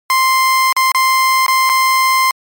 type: tone with dropouts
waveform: 30% pulse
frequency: 1046.5 Hz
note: C6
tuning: in tune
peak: -7 dBFS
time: 0.1-2.31 s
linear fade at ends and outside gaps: 1 ms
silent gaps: 0.726-0.765 / 0.918-0.947 / 1.464-1.481 / 1.693-1.697 s
effects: MP3 96 kbps